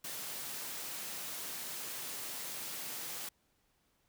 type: high-pass noise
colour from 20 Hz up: white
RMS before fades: -42 dBFS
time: 0.04-3.29 s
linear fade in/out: 5 ms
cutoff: 120 Hz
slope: 24 dB/octave
effects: pink hiss -75 dBFS RMS until 4.08 s